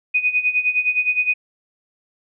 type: tone with tremolo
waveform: sine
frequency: 2489 Hz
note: D#7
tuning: in tune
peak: -13 dBFS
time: 0.14-1.34 s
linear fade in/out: 10 ms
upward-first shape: sine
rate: 9.7 Hz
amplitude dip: 80%
effects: none